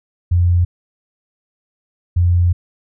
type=tone pair in turn; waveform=sine; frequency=87.7 / 87.7 Hz; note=F2 / F2; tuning=+8 / +8 cents; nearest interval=unison; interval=0 cents; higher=neither; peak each=-10 dBFS; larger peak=neither; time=0.31-0.65 / 2.16-2.53 s; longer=second; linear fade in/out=10 ms; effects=none